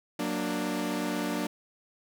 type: chord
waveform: sawtooth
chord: Gb augmented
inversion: none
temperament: equal with one note detuned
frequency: 185 / 233.1 / 295.7 Hz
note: Gb3 / Bb3 / D4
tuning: 0 / 0 / +12 cents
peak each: -31 / -30 / -28 dBFS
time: 0.19-1.47 s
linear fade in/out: 5 ms
effects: none